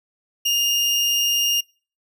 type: tone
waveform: 30% pulse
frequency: 2828 Hz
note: F7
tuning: 21 cents sharp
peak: -15 dBFS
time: 0.45-1.61 s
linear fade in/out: 10 ms
effects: noise-tail reverb RT60 0.4 s tail -26 dB re dry